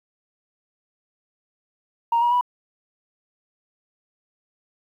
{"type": "tone with pitch steps", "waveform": "sine", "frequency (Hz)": [932.3, 956.3, 980.9], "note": ["A#5", "A#5", "B5"], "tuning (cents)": [0, 44, -12], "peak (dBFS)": -15, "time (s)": [2.12, 2.411], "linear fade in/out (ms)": 5, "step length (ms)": 97, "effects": ["tanh soft clip ceiling -13 dBFS", "9-bit"]}